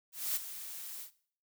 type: noise with ADSR envelope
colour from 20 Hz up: blue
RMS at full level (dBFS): -32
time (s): 0.12-1.11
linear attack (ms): 240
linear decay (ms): 20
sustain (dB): -12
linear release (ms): 100
effects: noise-tail reverb RT60 0.5 s tail -17 dB re dry